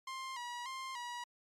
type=tone with vibrato; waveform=sawtooth; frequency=1009 Hz; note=B5; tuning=37 cents sharp; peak=-37 dBFS; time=0.07-1.24 s; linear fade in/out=5 ms; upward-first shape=square; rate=1.7 Hz; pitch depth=77 cents each way; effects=low-pass 8000 Hz 12 dB/octave + MP3 96 kbps